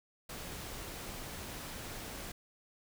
pink noise, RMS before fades -44 dBFS, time 0.29-2.32 s, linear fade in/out 5 ms, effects none

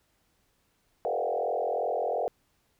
sine tone with frequency modulation, 596 Hz, D5, 25 cents sharp, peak -26 dBFS, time 1.05-2.28 s, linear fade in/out 0 ms, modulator 42.8 Hz, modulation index 3.9, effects pink hiss -71 dBFS RMS until 2.79 s

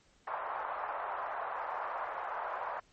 white band-pass noise, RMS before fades -38 dBFS, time 0.27-2.8 s, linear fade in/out 5 ms, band 650 to 1200 Hz, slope 24 dB/octave, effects pink hiss -67 dBFS RMS until 2.92 s + MP3 32 kbps

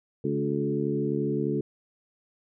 harmonic tone with a mistuned harmonic, 71.6 Hz, D2, 43 cents flat, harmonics 2 / 3 / 4 / 5 / 6, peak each -31 / -31 / -31 / -31 / -31 dBFS, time 0.24-1.61 s, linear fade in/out 5 ms, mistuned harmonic 5, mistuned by +16 cents, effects none

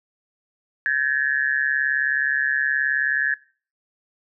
sine tone with amplitude modulation, 1700 Hz, G#6, 40 cents sharp, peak -14 dBFS, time 0.86-3.34 s, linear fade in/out 0 ms, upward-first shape sine, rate 139 Hz, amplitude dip 95%, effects noise-tail reverb RT60 0.4 s tail -21 dB re dry

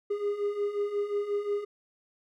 triangle beating tone pair, 405.4 / 411 Hz, G#4 / G#4, -42 / -18 cents, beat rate 5.6 Hz, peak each -32 / -27 dBFS, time 0.1-1.65 s, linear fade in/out 10 ms, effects none

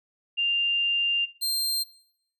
sine / sawtooth tone pair in turn, 2794 / 4175 Hz, F7 / C8, 0 / -5 cents, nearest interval perfect fifth, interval 695 cents, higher second, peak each -22 dBFS, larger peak neither, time 0.37-1.26 / 1.41-1.84 s, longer first, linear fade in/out 20 ms, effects noise-tail reverb RT60 0.7 s tail -20 dB re dry

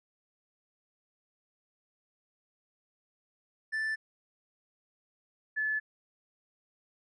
triangle / sine tone pair in turn, 1760 / 1728.8 Hz, A6 / A6, 0 / -31 cents, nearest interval unison, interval 31 cents, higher first, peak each -28 / -28 dBFS, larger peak neither, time 3.72-3.96 / 5.56-5.8 s, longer neither, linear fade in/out 20 ms, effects resampled to 22050 Hz

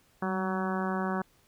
harmonic tone with a mistuned harmonic, 187.7 Hz, F#3, 25 cents sharp, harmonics 1 / 2 / 3 / 4 / 5 / 6 / 7 / 8 / 9, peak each -31 / -36 / -40 / -37 / -39 / -38 / -42 / -40 / -44 dBFS, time 0.22-1.22 s, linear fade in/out 5 ms, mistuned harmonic 1, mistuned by +31 cents, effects pink hiss -65 dBFS RMS until 1.47 s

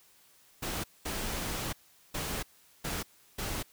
pink noise bursts at uneven times, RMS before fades -35 dBFS, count 5, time 0.62-0.84 / 1.05-1.73 / 2.14-2.43 / 2.84-3.03 / 3.38-3.63 s, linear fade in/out 10 ms, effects white hiss -62 dBFS RMS until 3.72 s

